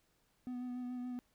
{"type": "tone with vibrato", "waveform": "triangle", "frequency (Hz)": 248.2, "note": "B3", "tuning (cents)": 9, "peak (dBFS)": -37, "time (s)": [0.47, 1.19], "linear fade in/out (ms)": 0, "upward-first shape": "sine", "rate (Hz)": 7, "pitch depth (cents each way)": 19, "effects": ["pink hiss -75 dBFS RMS until 1.34 s"]}